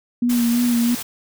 sine tone with vibrato, 238.9 Hz, A#3, 43 cents sharp, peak -15 dBFS, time 0.22-0.95 s, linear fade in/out 5 ms, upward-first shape sine, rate 3 Hz, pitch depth 33 cents each way
white noise, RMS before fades -29 dBFS, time 0.29-1.03 s, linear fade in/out 10 ms
effects none

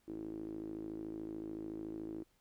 sawtooth tone with band-pass filter, 53.7 Hz, A1, 41 cents flat, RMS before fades -44 dBFS, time 0.07-2.24 s, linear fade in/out 20 ms, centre 330 Hz, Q 8.2, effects pink hiss -75 dBFS RMS until 2.4 s

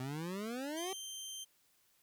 25% pulse exponential sweep, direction up, 125.5 to 392 Hz, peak -35 dBFS, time 0-0.93 s, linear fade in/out 2 ms
20% pulse tone, 3136 Hz, G7, in tune, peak -38 dBFS, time 0.76-1.45 s, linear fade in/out 20 ms
effects white hiss -72 dBFS RMS until 2.02 s

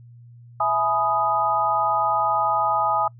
sine chord, E major seventh, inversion none, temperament equal with one note detuned, 659.3 / 839.3 / 987.8 / 1244.5 Hz, E5 / G#5 / B5 / D#6, 0 / +18 / 0 / 0 cents, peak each -27 / -22 / -28 / -22 dBFS, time 0.6-3.08 s, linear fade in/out 5 ms, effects noise-tail reverb RT60 0.1 s tail -26 dB re dry + added 119 Hz sine -43 dBFS peak until 3.19 s

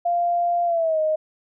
sine tone with pitch glide, 695 to 622.8 Hz, F5 to D#5, -9 to +2 cents, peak -18 dBFS, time 0.05-1.16 s, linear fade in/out 10 ms, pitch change -189 cents, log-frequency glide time 0.65-1 s, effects none

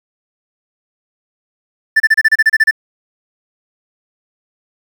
triangle tone bursts, 1766 Hz, A6, 6 cents sharp, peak -4 dBFS, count 11, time 1.96-2.711 s, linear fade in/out 10 ms, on 41 ms, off 30 ms, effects 7-bit

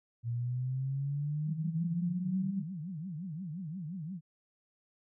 sine exponential sweep, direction up, 116.3 to 200 Hz, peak -31 dBFS, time 0.23-2.64 s, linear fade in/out 50 ms
sine tone with vibrato, 170 Hz, F3, 46 cents flat, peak -37 dBFS, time 1.45-4.21 s, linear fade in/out 50 ms, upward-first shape triangle, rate 5.7 Hz, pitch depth 290 cents each way
effects none

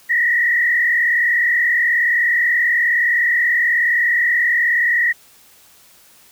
sine tone with frequency modulation, 1908 Hz, A#6, 40 cents sharp, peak -13 dBFS, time 0.09-5.13 s, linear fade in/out 20 ms, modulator 38.9 Hz, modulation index 1.8, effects white hiss -49 dBFS RMS until 6.31 s

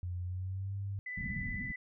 sine tone with pitch glide, 89.2 to 98.97 Hz, F2 to G2, +37 to +17 cents, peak -35 dBFS, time 0.03-0.99 s, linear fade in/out 0 ms, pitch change +180 cents, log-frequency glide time 0.22-0.75 s
sine tone with vibrato, 1997 Hz, B6, 19 cents sharp, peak -38 dBFS, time 1.06-1.76 s, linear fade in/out 5 ms, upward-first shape square, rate 16 Hz, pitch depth 9 cents each way
white low-pass noise, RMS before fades -40 dBFS, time 1.17-1.72 s, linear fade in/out 5 ms, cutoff 230 Hz, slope 48 dB/octave
effects none

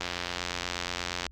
click train, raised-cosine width 0.2 ms, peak -13 dBFS, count 112, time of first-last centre 0.01-1.266 s, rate 88.4 Hz, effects added 60 Hz sine -48 dBFS peak until 1.31 s + Opus 32 kbps

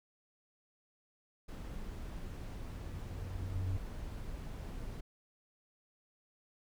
brown noise, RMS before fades -43 dBFS, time 1.48-5.01 s, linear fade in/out 10 ms
triangle tone with exponential growth, 92.5 Hz, F#2, in tune, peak -30 dBFS, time 1.93-3.77 s, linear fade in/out 5 ms, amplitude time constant 400 ms
effects none

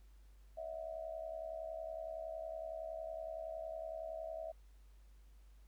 sine tone with amplitude modulation, 649 Hz, E5, 27 cents flat, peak -38 dBFS, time 0.57-4.52 s, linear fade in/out 10 ms, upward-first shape sine, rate 70.8 Hz, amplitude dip 80%, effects added 50 Hz sine -58 dBFS peak until 5.67 s + pink hiss -75 dBFS RMS until 5.67 s

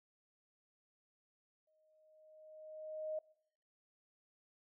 sine tone with exponential growth, 622.3 Hz, D#5, in tune, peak -36 dBFS, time 1.67-3.19 s, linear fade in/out 5 ms, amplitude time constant 330 ms, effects noise-tail reverb RT60 0.7 s tail -23 dB re dry

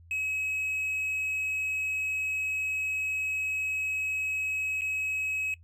triangle tone with dropouts, 2558 Hz, D#7, 47 cents sharp, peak -27 dBFS, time 0.11-5.54 s, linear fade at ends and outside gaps 1 ms, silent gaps 4.81-4.818 s, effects noise-tail reverb RT60 0.1 s tail -21 dB re dry + added 84 Hz sine -51 dBFS peak until 5.63 s

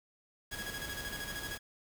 sawtooth tone with tremolo, 1658 Hz, G#6, 3 cents flat, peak -35 dBFS, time 0.51-1.59 s, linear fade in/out 20 ms, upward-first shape square, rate 13 Hz, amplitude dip 65%
pink noise, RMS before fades -44 dBFS, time 0.51-1.58 s, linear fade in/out 10 ms
effects none

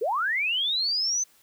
sine linear sweep, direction up, 386.2 to 6210 Hz, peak -23 dBFS, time 0.01-1.24 s, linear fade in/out 10 ms, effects white hiss -60 dBFS RMS until 1.42 s

